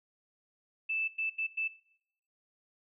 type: tone bursts at uneven times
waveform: sine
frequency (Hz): 2637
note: E7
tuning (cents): 0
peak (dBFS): -30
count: 4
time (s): 0.89-1.08 / 1.18-1.3 / 1.38-1.47 / 1.57-1.68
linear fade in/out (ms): 10
effects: noise-tail reverb RT60 0.7 s tail -19 dB re dry